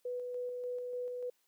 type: tone with tremolo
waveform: sine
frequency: 494.1 Hz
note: B4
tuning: 1 cent sharp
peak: -35 dBFS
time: 0.05-1.3 s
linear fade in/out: 5 ms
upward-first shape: square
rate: 3.4 Hz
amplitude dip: 25%
effects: white hiss -75 dBFS RMS until 1.47 s + high-pass 200 Hz 12 dB/octave